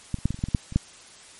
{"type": "clicks", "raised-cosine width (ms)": 5, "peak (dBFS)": [-13, -29, -8, -15, -22, -28, -12, -20, -7, -23, -7], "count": 11, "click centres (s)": [0.143, 0.187, 0.256, 0.306, 0.344, 0.39, 0.439, 0.486, 0.548, 0.724, 0.76], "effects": ["white hiss -48 dBFS RMS until 1.39 s", "MP3 48 kbps"]}